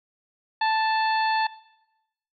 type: harmonic tone with a mistuned harmonic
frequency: 880 Hz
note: A5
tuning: in tune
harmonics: 1 / 2 / 3 / 4 / 5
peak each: -21 / -28 / -34 / -36 / -34 dBFS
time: 0.61-1.47 s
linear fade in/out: 5 ms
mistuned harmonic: 5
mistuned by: -21 cents
effects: noise-tail reverb RT60 0.9 s tail -19 dB re dry